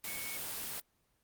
sine tone in noise, 2217 Hz, C#7, in tune, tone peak -44 dBFS, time 0.07-0.37 s, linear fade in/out 2 ms, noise white, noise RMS -40 dBFS, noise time 0.04-0.8 s, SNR -7 dB, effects pink hiss -75 dBFS RMS until 1.23 s + Opus 24 kbps

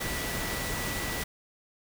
sine tone in noise, 1959 Hz, B6, 15 cents flat, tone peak -38 dBFS, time 0-1.24 s, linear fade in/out 10 ms, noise pink, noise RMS -33 dBFS, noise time 0-1.24 s, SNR -8 dB, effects none

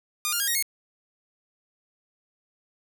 5% pulse tone with pitch steps, 1217 / 1406.1 / 1624.5 / 1876.9 / 2168 Hz, D#6 / F6 / G#6 / A#6 / C#7, -39 / +11 / -39 / +11 / -39 cents, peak -13 dBFS, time 0.25-0.625 s, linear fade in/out 0 ms, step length 75 ms, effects none

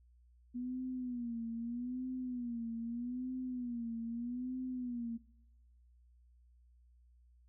sine tone with vibrato, 242.6 Hz, B3, 31 cents flat, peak -37 dBFS, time 0.54-5.18 s, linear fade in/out 20 ms, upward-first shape sine, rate 0.8 Hz, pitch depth 99 cents each way, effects noise-tail reverb RT60 1.0 s tail -24 dB re dry + added 60 Hz sine -62 dBFS peak until 7.48 s

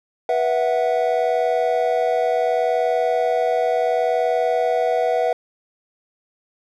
triangle chord, B suspended fourth, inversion none, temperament equal with one note detuned, 487.9 / 659.3 / 740 Hz, B4 / E5 / F#5, -21 / 0 / 0 cents, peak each -19 / -19 / -20 dBFS, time 0.29-5.33 s, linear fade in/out 2 ms, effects none

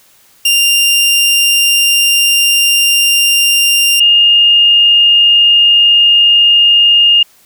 sawtooth / sine tone pair in turn, 2792 / 2833 Hz, F7 / F7, -1 / +24 cents, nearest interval unison, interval 25 cents, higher second, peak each -4 dBFS, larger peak neither, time 0.45-4 / 4-7.23 s, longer first, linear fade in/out 5 ms, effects white hiss -47 dBFS RMS until 7.45 s

